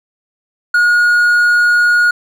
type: tone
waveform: triangle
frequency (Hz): 1441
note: F#6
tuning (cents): -46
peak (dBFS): -6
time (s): 0.74-2.11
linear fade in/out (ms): 5
effects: none